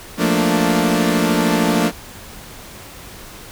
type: chord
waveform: sawtooth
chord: Bb major seventh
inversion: second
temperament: equal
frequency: 174.61 / 220 / 233.1 / 293.7 Hz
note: F3 / A3 / Bb3 / D4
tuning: 0 / 0 / 0 / 0 cents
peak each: -16 dBFS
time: 0.17-1.92 s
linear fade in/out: 50 ms
effects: pink hiss -37 dBFS RMS until 3.51 s